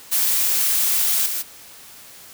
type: noise with level steps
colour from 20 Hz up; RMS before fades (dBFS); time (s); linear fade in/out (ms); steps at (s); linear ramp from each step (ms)
blue; -19 / -25; 0.11-1.43; 20; 1.26; 2
effects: white hiss -43 dBFS RMS until 2.33 s